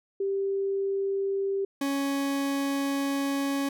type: tone pair in turn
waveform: sine / 40% pulse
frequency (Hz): 392.5 / 277.5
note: G4 / C#4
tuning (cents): +2 / +2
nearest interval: tritone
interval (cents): 600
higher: first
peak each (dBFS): -25 / -25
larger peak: neither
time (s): 0.2-1.65 / 1.81-3.69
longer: second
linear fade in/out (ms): 5
effects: none